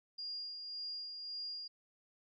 sine tone with tremolo, 4827 Hz, D8, 47 cents sharp, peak -39 dBFS, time 0.18-1.68 s, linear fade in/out 10 ms, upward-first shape sine, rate 1.8 Hz, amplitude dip 40%, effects MP3 32 kbps

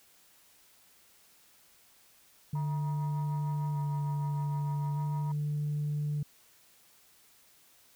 sine tone with vibrato, 146.8 Hz, D3, in tune, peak -28 dBFS, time 2.53-6.23 s, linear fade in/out 5 ms, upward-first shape square, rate 0.41 Hz, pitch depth 14 cents each way
sine tone with tremolo, 951 Hz, A#5, 34 cents sharp, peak -37 dBFS, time 2.55-5.32 s, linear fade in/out 5 ms, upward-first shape triangle, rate 6.6 Hz, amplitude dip 45%
effects tanh soft clip ceiling -26 dBFS + white hiss -62 dBFS RMS until 7.95 s

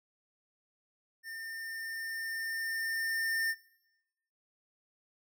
square tone with level ramp, 1807 Hz, A6, 46 cents sharp, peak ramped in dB -42 to -30 dBFS, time 1.23-3.55 s, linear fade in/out 50 ms, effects noise-tail reverb RT60 1.0 s tail -21 dB re dry

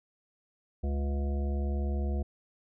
harmonic tone with a mistuned harmonic, 70.4 Hz, C#2, 27 cents sharp, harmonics 1 / 3 / 5 / 7 / 9 / 10, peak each -28 / -38 / -42 / -45 / -47 / -48 dBFS, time 0.83-2.23 s, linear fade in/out 10 ms, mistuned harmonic 10, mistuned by +23 cents, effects none

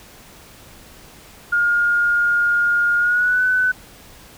sine tone with pitch glide, 1420 to 1503.6 Hz, F6 to F#6, +28 to +27 cents, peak -14 dBFS, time 1.52-3.72 s, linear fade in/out 10 ms, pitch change +99 cents, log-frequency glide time 2.98-3.44 s, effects pink hiss -44 dBFS RMS until 4.37 s

